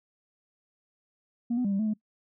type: tone with pitch steps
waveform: sine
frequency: 236.9 / 249.8 / 200 / 196.2 / 217.7 / 214 Hz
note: A#3 / B3 / G3 / G3 / A3 / A3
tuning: +28 / +20 / +35 / +2 / -18 / -48 cents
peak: -23 dBFS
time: 1.5-1.938 s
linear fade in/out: 10 ms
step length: 73 ms
effects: noise-tail reverb RT60 0.1 s tail -22 dB re dry + tanh soft clip ceiling -22 dBFS